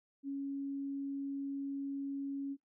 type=tone; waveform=sine; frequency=277.2 Hz; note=C#4; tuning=in tune; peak=-36 dBFS; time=0.23-2.57 s; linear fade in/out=50 ms; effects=noise-tail reverb RT60 0.2 s tail -22 dB re dry